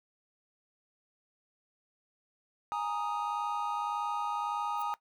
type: chord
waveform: triangle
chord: Ab suspended second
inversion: none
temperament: equal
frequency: 830.6 / 932.3 / 1244.5 Hz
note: Ab5 / Bb5 / Eb6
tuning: 0 / 0 / 0 cents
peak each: -34 dBFS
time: 2.72-4.94 s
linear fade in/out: 0 ms
type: noise with exponential growth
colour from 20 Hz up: violet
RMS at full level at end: -44 dBFS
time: 4.74-4.82 s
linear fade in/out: 1 ms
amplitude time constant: 16 ms
effects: noise-tail reverb RT60 0.1 s tail -17 dB re dry